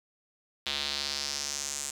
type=tone with band-pass filter sweep; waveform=square; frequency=70.9 Hz; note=C#2; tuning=40 cents sharp; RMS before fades=-34 dBFS; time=0.66-1.91 s; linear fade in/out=5 ms; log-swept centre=3600 to 7600 Hz; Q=3.1; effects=9-bit